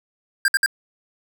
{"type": "tone bursts", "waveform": "square", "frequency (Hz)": 1600, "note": "G6", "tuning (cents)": 35, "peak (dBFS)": -15, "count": 3, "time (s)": [0.45, 0.661], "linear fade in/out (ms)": 2, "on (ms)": 31, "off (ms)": 59, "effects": []}